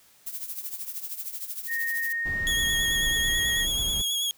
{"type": "noise with tremolo", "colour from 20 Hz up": "violet", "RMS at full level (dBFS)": -32, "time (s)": [0.26, 2.13], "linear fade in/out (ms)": 10, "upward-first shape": "triangle", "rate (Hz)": 13, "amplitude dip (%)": 80}
{"type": "tone with pitch glide", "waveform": "sine", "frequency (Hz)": [1853, 1880], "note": ["A#6", "A#6"], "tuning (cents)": [-11, 14], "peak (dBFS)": -26, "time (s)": [1.67, 3.67], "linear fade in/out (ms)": 50, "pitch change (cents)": 25, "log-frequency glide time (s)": [3.24, 3.3]}
{"type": "noise", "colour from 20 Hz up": "brown", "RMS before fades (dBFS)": -34, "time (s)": [2.25, 4.02], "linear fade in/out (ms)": 10}
{"type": "tone with vibrato", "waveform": "sawtooth", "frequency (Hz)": 3322, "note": "G#7", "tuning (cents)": 0, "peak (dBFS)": -22, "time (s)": [2.47, 4.31], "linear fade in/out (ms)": 0, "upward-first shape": "triangle", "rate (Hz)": 9.2, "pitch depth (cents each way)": 39}
{"effects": ["white hiss -58 dBFS RMS until 4.37 s"]}